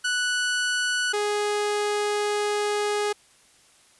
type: tone pair in turn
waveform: sawtooth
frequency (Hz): 1480 / 415.3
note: F#6 / G#4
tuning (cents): 0 / 0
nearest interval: octave + minor seventh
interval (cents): 2200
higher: first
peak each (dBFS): -19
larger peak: neither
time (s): 0.04-1.13 / 1.13-3.13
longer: second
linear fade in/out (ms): 10
effects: white hiss -57 dBFS RMS until 3.99 s + resampled to 24000 Hz